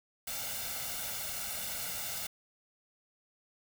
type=noise with comb filter; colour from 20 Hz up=white; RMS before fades=-38 dBFS; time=0.27-2.27 s; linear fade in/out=5 ms; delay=1.4 ms; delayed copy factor=+0.7; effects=none